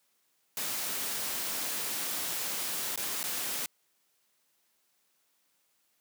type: noise with dropouts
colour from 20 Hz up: white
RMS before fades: -34 dBFS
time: 0.57-3.66 s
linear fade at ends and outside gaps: 1 ms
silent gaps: 2.959-2.975 / 3.23-3.239 s
effects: white hiss -73 dBFS RMS until 6 s + high-pass 150 Hz 12 dB/octave